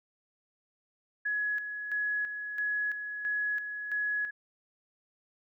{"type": "tone with tremolo", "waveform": "sine", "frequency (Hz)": 1684, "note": "G#6", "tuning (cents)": 24, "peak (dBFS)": -28, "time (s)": [1.25, 4.31], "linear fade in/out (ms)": 10, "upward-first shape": "square", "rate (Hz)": 1.5, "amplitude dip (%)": 55, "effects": []}